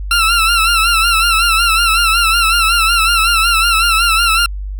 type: tone with vibrato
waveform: 20% pulse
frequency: 1353 Hz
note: E6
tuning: 45 cents sharp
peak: -5 dBFS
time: 0.11-4.46 s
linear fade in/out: 2 ms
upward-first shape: sine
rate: 5.4 Hz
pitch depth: 70 cents each way
effects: added 49 Hz sine -20 dBFS peak until 4.79 s